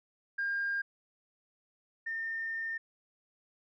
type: tone pair in turn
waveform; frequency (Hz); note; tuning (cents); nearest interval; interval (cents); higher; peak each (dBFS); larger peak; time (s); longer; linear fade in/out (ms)
sine; 1608 / 1812.9; G6 / A#6; +44 / -49; major second; 207; second; -29 / -33; first; 0.38-0.82 / 2.06-2.78; second; 10
effects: tanh soft clip ceiling -26 dBFS